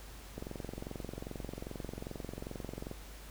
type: click train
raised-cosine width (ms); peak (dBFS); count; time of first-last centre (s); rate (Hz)
2; -27; 58; 0.38-2.913; 22.5
effects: added 50 Hz sine -49 dBFS peak until 3.3 s + pink hiss -53 dBFS RMS until 3.3 s